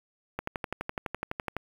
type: click train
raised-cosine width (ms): 0.5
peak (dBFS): -16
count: 15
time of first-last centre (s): 0.39-1.566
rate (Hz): 11.9
effects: 7-bit